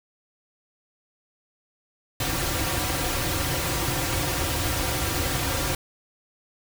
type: noise with comb filter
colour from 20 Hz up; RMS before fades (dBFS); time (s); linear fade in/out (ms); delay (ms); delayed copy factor
pink; -26; 2.2-5.75; 2; 4.7; -0.75
effects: none